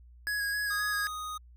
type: tone with vibrato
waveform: square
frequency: 1661.2 Hz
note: G#6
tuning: in tune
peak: -30 dBFS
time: 0.27-1.07 s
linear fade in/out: 0 ms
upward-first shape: square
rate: 3.8 Hz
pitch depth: 15 cents each way
type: tone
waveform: square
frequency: 1244.5 Hz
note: D#6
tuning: in tune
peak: -36 dBFS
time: 0.7-1.38 s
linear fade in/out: 10 ms
effects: added 60 Hz sine -51 dBFS peak until 1.56 s